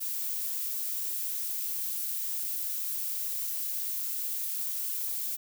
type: noise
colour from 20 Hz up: violet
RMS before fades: -33 dBFS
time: 0-5.37 s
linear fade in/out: 20 ms
effects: none